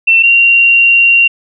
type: tone pair in turn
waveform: sine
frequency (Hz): 2693 / 2759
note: E7 / F7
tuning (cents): +36 / -22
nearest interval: unison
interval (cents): 42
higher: second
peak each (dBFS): -4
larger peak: neither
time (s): 0.07-0.23 / 0.23-1.28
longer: second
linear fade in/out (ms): 10
effects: none